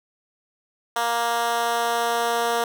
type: tone with high-pass filter sweep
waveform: 10% pulse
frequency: 234.3 Hz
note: A#3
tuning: 9 cents sharp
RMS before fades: -23 dBFS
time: 0.96-2.64 s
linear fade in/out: 2 ms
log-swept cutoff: 750 to 490 Hz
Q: 1.4
effects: none